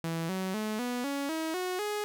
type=tone with pitch steps; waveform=sawtooth; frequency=164.81 / 188.23 / 215 / 245.5 / 280.4 / 320.2 / 365.7 / 417.7 Hz; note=E3 / F#3 / A3 / B3 / C#4 / D#4 / F#4 / G#4; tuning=0 / +30 / -40 / -10 / +20 / +50 / -20 / +10 cents; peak=-27 dBFS; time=0.04-2.04 s; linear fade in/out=0 ms; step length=250 ms; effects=none